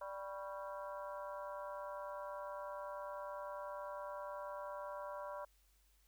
harmonic tone with a mistuned harmonic, 196 Hz, G3, in tune, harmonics 3 / 4 / 5 / 6 / 7 / 8, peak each -46 / -57 / -48 / -53 / -55 / -60 dBFS, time 0.01-5.45 s, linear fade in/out 5 ms, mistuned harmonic 6, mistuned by -100 cents, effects added 49 Hz sine -70 dBFS peak until 6.07 s + white hiss -75 dBFS RMS until 6.07 s

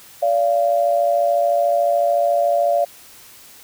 sine tone pair together, 576.2 / 690 Hz, D5 / F5, -33 / -21 cents, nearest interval minor third, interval 312 cents, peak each -17 dBFS, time 0.22-2.85 s, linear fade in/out 10 ms, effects white hiss -44 dBFS RMS until 3.63 s

